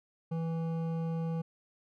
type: tone with hard clipping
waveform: sine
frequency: 164.3 Hz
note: E3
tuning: 5 cents flat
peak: -33 dBFS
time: 0.31-1.42 s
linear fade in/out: 10 ms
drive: 11 dB
effects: none